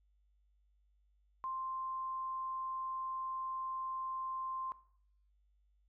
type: tone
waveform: sine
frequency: 1050 Hz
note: C6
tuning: 6 cents sharp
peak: -37 dBFS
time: 1.44-4.72 s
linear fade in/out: 0 ms
effects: noise-tail reverb RT60 0.6 s tail -17 dB re dry + added 50 Hz sine -69 dBFS peak until 5.88 s